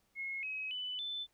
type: tone with pitch steps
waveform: sine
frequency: 2167 / 2547 / 2995 / 3520 Hz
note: C#7 / D#7 / F#7 / A7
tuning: -40 / +40 / +20 / 0 cents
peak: -37 dBFS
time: 0.15-1.27 s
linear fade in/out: 50 ms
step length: 280 ms
effects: pink hiss -75 dBFS RMS until 1.33 s